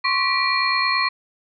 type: tone cluster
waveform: sine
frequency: 1053 / 1122 / 1950 / 2377 / 4248 Hz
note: C6 / C#6 / B6 / D7 / C8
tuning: +11 / +21 / -23 / +20 / +25 cents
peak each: -24 dBFS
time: 0.04-1.09 s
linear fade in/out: 10 ms
effects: none